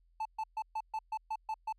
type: tone bursts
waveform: triangle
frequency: 876 Hz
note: A5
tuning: 8 cents flat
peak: -31 dBFS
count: 9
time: 0.2-1.726 s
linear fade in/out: 5 ms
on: 54 ms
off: 130 ms
effects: added 42 Hz sine -65 dBFS peak until 1.78 s